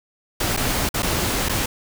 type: noise with dropouts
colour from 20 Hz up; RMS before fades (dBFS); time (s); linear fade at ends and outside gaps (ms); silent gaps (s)
pink; -22; 0.4-1.66; 5; 0.566-0.572 / 0.891-0.941 / 1.023-1.029 / 1.487-1.493
effects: none